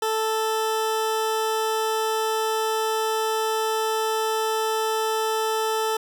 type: tone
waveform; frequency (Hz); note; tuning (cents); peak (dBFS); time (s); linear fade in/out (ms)
20% pulse; 440; A4; 0; -17; 0.02-5.97; 5
effects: none